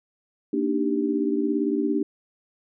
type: chord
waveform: sine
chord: Eb major seventh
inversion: second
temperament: equal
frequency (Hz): 233.1 / 293.7 / 311.1 / 392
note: Bb3 / D4 / Eb4 / G4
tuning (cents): 0 / 0 / 0 / 0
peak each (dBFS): -28 / -24 / -30 / -27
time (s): 0.53-2.03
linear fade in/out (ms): 5
effects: none